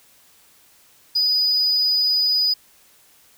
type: tone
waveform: triangle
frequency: 4958 Hz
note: D#8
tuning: 7 cents flat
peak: -14 dBFS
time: 1.15-2.54 s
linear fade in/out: 10 ms
effects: tanh soft clip ceiling -11 dBFS + white hiss -54 dBFS RMS until 3.37 s